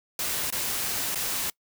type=noise with dropouts; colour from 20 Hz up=white; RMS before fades=-29 dBFS; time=0.19-1.5 s; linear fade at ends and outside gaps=2 ms; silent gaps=0.504-0.524 / 1.147-1.156 s; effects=noise-tail reverb RT60 0.1 s tail -24 dB re dry